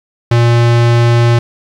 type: tone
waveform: square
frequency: 118.3 Hz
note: A#2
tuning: 26 cents sharp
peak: -7 dBFS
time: 0.31-1.39 s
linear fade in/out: 5 ms
effects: low-pass 5000 Hz 12 dB/octave + 7-bit